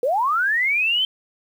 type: linear sweep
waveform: sine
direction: up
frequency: 464.8 to 3136 Hz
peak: -17 dBFS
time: 0.03-1.05 s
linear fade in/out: 2 ms
effects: 8-bit